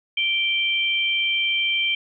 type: tone pair together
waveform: sine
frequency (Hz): 2349 / 3136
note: D7 / G7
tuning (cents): 0 / 0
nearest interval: perfect fourth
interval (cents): 500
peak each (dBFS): -22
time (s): 0.17-1.95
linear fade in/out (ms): 5
effects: none